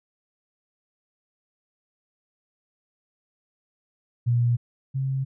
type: tone pair in turn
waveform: sine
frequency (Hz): 119.8 / 133.97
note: A#2 / C3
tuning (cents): +48 / +41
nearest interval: major second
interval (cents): 193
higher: second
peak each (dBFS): -18 / -23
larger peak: first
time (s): 4.26-4.57 / 4.94-5.25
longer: neither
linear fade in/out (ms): 20
effects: none